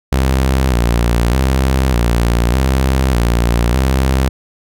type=tone with vibrato; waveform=sawtooth; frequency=62.1 Hz; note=B1; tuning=10 cents sharp; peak=-7 dBFS; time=0.12-4.29 s; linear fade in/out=5 ms; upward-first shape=square; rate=0.83 Hz; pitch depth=100 cents each way; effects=none